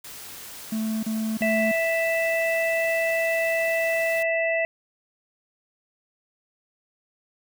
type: noise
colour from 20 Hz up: white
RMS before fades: -40 dBFS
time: 0.04-4.23 s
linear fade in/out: 5 ms
type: tone bursts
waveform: triangle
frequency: 220 Hz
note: A3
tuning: in tune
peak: -22 dBFS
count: 3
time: 0.72-1.716 s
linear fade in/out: 5 ms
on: 310 ms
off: 33 ms
type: harmonic tone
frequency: 659.3 Hz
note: E5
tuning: in tune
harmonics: 1 / 3 / 4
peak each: -23 / -26 / -30 dBFS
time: 1.42-4.65 s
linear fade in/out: 0 ms
effects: none